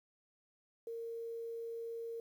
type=tone with quantisation; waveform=sine; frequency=460.8 Hz; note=A#4; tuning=20 cents flat; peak=-40 dBFS; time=0.87-2.2 s; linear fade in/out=2 ms; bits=11; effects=none